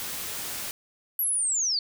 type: noise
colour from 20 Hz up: white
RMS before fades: -34 dBFS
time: 0-0.71 s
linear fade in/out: 0 ms
type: linear sweep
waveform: sine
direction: down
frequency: 11840 to 4367 Hz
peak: -23 dBFS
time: 1.19-1.79 s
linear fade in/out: 2 ms
effects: none